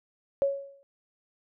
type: tone with exponential decay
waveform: sine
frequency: 555 Hz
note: C#5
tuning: 2 cents sharp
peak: -19 dBFS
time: 0.42-0.83 s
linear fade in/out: 0 ms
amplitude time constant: 88 ms
effects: none